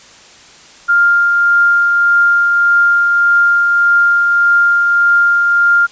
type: tone with tremolo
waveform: sine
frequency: 1400 Hz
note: F6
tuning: 4 cents sharp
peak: -6 dBFS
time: 0.88-5.87 s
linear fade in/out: 20 ms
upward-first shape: triangle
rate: 1.7 Hz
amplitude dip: 30%
effects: white hiss -40 dBFS RMS until 5.91 s + resampled to 16000 Hz

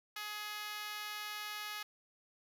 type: tone with high-pass filter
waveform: 5% pulse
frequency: 420 Hz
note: G#4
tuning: 19 cents sharp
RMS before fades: -43 dBFS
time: 0.16-1.83 s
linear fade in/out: 5 ms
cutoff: 1100 Hz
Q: 1.4
effects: none

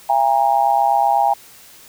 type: tone with amplitude modulation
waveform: sine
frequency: 810 Hz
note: G#5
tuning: 43 cents flat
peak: -8 dBFS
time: 0.09-1.34 s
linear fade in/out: 10 ms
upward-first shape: sine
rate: 128 Hz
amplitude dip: 100%
effects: white hiss -44 dBFS RMS until 1.88 s

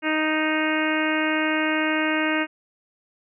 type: harmonic tone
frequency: 311.1 Hz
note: D#4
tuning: in tune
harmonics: 1 / 2 / 3 / 4 / 5 / 6 / 7 / 8 / 9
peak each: -24 / -29 / -32 / -32 / -28 / -30 / -30 / -32 / -33 dBFS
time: 0.02-2.47 s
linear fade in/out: 50 ms
effects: none

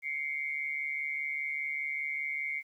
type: tone pair together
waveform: sine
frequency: 2102 / 2247 Hz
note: C7 / C#7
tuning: +7 / +23 cents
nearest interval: minor second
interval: 116 cents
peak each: -34 / -36 dBFS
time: 0.02-2.63 s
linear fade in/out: 50 ms
effects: 11-bit

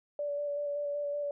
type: tone with vibrato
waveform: sine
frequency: 579 Hz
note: D5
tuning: 25 cents flat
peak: -31 dBFS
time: 0.19-1.31 s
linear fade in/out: 2 ms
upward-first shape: square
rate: 5.3 Hz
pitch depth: 13 cents each way
effects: none

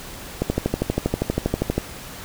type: click train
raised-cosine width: 2 ms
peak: -6 dBFS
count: 18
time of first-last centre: 0.42-1.78 s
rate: 12.5 Hz
effects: pink hiss -37 dBFS RMS until 2.24 s

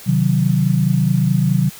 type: chord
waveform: sine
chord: C diminished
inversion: none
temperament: equal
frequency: 130.81 / 155.56 / 185 Hz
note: C3 / Eb3 / Gb3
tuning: 0 / 0 / 0 cents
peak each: -17 dBFS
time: 0.06-1.7 s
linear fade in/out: 20 ms
effects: white hiss -38 dBFS RMS until 1.79 s

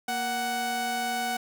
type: tone pair together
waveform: sawtooth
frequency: 234.2 / 744 Hz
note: A#3 / F#5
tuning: +8 / +9 cents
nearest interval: octave + minor sixth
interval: 2001 cents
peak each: -32 / -24 dBFS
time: 0.08-1.37 s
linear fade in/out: 5 ms
effects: none

